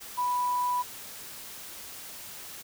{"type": "tone in noise", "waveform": "sine", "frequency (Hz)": 987, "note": "B5", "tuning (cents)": -1, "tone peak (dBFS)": -25, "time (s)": [0.17, 0.83], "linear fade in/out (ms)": 20, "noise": "white", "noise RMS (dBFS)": -43, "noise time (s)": [0, 2.63], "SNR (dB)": 15, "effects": []}